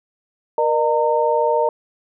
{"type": "tone cluster", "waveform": "sine", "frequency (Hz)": [472.6, 606, 916], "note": ["A#4", "D#5", "A#5"], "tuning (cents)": [24, -46, -31], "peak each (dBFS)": -19, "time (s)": [0.58, 1.69], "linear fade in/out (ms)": 2, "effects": []}